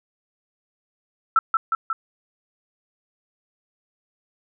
sine tone with echo, 1328 Hz, E6, 12 cents sharp, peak -12 dBFS, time 1.36-1.39 s, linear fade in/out 2 ms, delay 180 ms, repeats 3, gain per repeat -3 dB, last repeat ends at 1.93 s, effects none

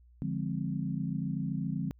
sine chord, D half-diminished seventh, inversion none, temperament equal, 146.83 / 174.61 / 207.7 / 261.6 Hz, D3 / F3 / Ab3 / C4, 0 / 0 / 0 / 0 cents, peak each -35 / -35 / -37 / -38 dBFS, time 0.22-1.91 s, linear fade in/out 0 ms, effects added 60 Hz sine -56 dBFS peak until 1.99 s

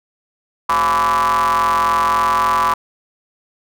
square ring-modulated tone, 78.7 Hz, D#2, 20 cents sharp, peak -11 dBFS, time 0.69-2.74 s, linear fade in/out 5 ms, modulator 1080 Hz, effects none

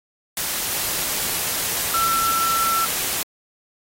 sine tone in noise, 1342 Hz, E6, 31 cents sharp, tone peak -19 dBFS, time 1.94-2.85 s, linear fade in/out 2 ms, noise white, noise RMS -24 dBFS, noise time 0.37-3.23 s, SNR +2 dB, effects AAC 48 kbps

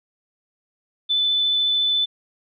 sine tone with vibrato, 3507 Hz, A7, 6 cents flat, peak -17 dBFS, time 1.09-2.06 s, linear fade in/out 20 ms, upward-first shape sine, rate 14 Hz, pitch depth 9 cents each way, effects none

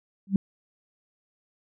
sine tone with exponential growth, 195.2 Hz, G3, 7 cents flat, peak -14 dBFS, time 0.27-0.36 s, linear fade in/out 2 ms, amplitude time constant 19 ms, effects none

